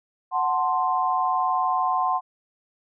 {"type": "chord", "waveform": "sine", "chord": "F# diminished", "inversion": "none", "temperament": "equal", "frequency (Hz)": [740, 880, 1046.5], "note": ["F#5", "A5", "C6"], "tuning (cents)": [0, 0, 0], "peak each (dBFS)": [-24, -28, -23], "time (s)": [0.31, 2.21], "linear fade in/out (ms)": 50, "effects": []}